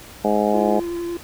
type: harmonic tone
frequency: 104.9 Hz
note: G#2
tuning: 18 cents sharp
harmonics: 2 / 3 / 4 / 5 / 6 / 7 / 8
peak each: -22 / -26 / -23 / -24 / -23 / -25 / -25 dBFS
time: 0.24-0.8 s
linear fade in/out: 10 ms
type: tone with vibrato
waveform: triangle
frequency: 343.5 Hz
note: F4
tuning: 29 cents flat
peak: -22 dBFS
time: 0.54-1.17 s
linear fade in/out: 2 ms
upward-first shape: sine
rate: 11 Hz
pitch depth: 13 cents each way
effects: pink hiss -41 dBFS RMS until 1.23 s